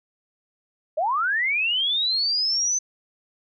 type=linear sweep; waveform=sine; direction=up; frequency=575 to 6180 Hz; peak=-20 dBFS; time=0.97-2.79 s; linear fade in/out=10 ms; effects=none